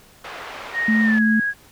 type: band-pass noise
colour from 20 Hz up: pink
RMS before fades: -35 dBFS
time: 0.24-1.19 s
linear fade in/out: 5 ms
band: 620 to 2500 Hz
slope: 12 dB/octave
type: tone with pitch glide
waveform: sine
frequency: 1864.7 to 1651.7 Hz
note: A#6 to G#6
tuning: 0 to -10 cents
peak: -19 dBFS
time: 0.73-1.54 s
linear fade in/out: 50 ms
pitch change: -210 cents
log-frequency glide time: 1.02-1.23 s
type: tone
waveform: sine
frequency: 219.5 Hz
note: A3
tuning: 4 cents flat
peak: -15 dBFS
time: 0.88-1.4 s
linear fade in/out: 5 ms
effects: pink hiss -50 dBFS RMS until 1.71 s